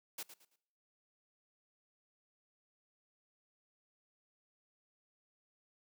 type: noise with echo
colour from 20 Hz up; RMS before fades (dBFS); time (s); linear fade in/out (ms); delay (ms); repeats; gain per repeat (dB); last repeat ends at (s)
white; -43; 0.18-0.23; 5; 110; 3; -11; 0.56
effects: noise-tail reverb RT60 0.8 s tail -24 dB re dry + high-pass 200 Hz 12 dB/octave